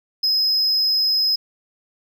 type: tone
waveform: sine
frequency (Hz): 5090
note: D#8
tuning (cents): +39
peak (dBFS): -13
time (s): 0.23-1.36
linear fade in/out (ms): 10
effects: tanh soft clip ceiling -15 dBFS + 9-bit